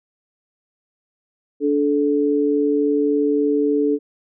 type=tone pair together; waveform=sine; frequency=290.4 / 433.9 Hz; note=D4 / A4; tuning=-19 / -24 cents; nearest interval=perfect fifth; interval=695 cents; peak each=-18 dBFS; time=1.6-3.99 s; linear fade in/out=50 ms; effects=none